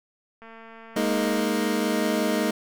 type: click train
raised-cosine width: 0.5 ms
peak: -31 dBFS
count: 224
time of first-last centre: 0.42-1.407 s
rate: 226 Hz
type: chord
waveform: 25% pulse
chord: Ab suspended second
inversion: none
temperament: equal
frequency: 207.7 / 233.1 / 311.1 Hz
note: Ab3 / Bb3 / Eb4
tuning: 0 / 0 / 0 cents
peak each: -23 dBFS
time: 0.96-2.51 s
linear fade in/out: 5 ms
effects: none